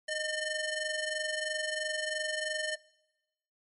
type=ring-modulated tone; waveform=sawtooth; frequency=1213 Hz; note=D#6; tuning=44 cents flat; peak=-25 dBFS; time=0.08-2.76 s; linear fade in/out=10 ms; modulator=595 Hz; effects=noise-tail reverb RT60 1.0 s tail -23 dB re dry + MP3 48 kbps